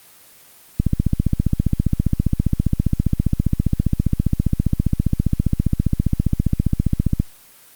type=click train; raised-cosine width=5 ms; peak=-3 dBFS; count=97; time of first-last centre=0.8-7.2 s; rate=15 Hz; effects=white hiss -47 dBFS RMS until 7.75 s + Opus 24 kbps